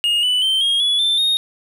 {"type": "tone with pitch steps", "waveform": "triangle", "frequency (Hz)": [2853, 2981, 3115, 3255, 3401, 3553, 3713], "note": ["F7", "F#7", "G7", "G#7", "G#7", "A7", "A#7"], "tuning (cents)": [36, 12, -12, -36, 40, 16, -8], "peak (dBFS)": -13, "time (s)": [0.04, 1.37], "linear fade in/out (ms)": 0, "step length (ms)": 190, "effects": []}